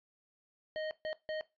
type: tone bursts at uneven times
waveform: square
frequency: 622.3 Hz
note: D#5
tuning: in tune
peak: -36 dBFS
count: 3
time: 0.76-0.91 / 1.05-1.13 / 1.29-1.41 s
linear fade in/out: 0 ms
effects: noise-tail reverb RT60 0.2 s tail -17 dB re dry + resampled to 11025 Hz